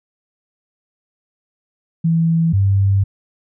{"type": "tone pair in turn", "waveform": "sine", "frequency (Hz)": [164.81, 98.31], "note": ["E3", "G2"], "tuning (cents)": [0, 5], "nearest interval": "major sixth", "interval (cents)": 895, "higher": "first", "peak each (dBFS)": [-12, -11], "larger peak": "second", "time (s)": [[2.04, 2.53], [2.53, 3.04]], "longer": "second", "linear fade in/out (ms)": 10, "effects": []}